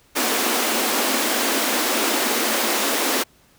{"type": "high-pass noise", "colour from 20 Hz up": "pink", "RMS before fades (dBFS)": -21, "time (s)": [0.15, 3.24], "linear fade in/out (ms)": 20, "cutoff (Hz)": 220, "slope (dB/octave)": 96, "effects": ["pink hiss -56 dBFS RMS until 3.58 s"]}